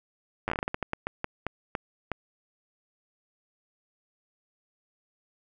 slowing click train, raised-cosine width 0.5 ms, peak -14 dBFS, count 17, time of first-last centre 0.48-2.117 s, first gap 9 ms, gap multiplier 1.28, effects none

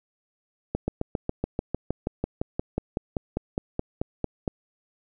slowing click train, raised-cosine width 2 ms, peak -12 dBFS, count 22, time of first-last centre 0.75-4.478 s, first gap 130 ms, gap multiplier 1.03, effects none

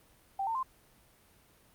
sine tone with pitch steps, 782 / 903.5 / 1043.8 Hz, G5 / A5 / C6, -4 / +46 / -4 cents, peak -30 dBFS, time 0.39-0.63 s, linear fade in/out 5 ms, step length 80 ms, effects pink hiss -63 dBFS RMS until 1.74 s + Opus 32 kbps

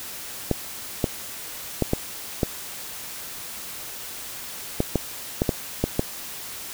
clicks, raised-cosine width 2 ms, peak -6 dBFS, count 11, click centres 0.513 / 1.042 / 1.823 / 1.934 / 2.432 / 4.804 / 4.957 / 5.419 / 5.492 / 5.84 / 5.994 s, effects white hiss -36 dBFS RMS until 6.73 s

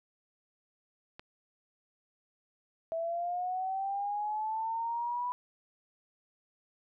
click, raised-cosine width 0.3 ms, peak -29 dBFS, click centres 1.195 s
sine linear sweep, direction up, 652 to 989 Hz, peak -31 dBFS, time 2.92-5.32 s, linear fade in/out 0 ms
effects none

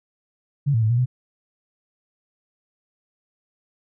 sine tone with pitch steps, 141.9 / 113.6 / 109 / 119.5 / 125.7 Hz, C#3 / A#2 / A2 / A#2 / B2, +41 / -44 / -16 / +43 / +31 cents, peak -16 dBFS, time 0.66-1.06 s, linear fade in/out 20 ms, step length 80 ms, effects none

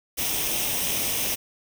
white noise with comb filter, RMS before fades -26 dBFS, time 0.17-1.36 s, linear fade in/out 20 ms, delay 0.34 ms, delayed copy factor +0.55, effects none

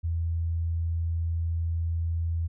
sine tone, 83.2 Hz, E2, 17 cents sharp, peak -25 dBFS, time 0.03-2.48 s, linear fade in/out 20 ms, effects none

